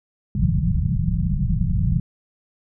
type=low-pass noise; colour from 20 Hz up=white; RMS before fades=-20 dBFS; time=0.35-2 s; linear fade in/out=2 ms; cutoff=190 Hz; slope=96 dB/octave; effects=none